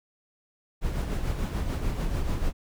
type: noise with tremolo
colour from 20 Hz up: brown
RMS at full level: -26 dBFS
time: 0.81-2.53 s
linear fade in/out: 50 ms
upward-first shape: sine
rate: 6.8 Hz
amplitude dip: 45%
effects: none